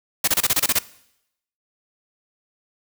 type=noise bursts; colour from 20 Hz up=white; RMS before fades=-18 dBFS; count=9; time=0.24-0.789 s; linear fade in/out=5 ms; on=37 ms; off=27 ms; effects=noise-tail reverb RT60 0.8 s tail -20 dB re dry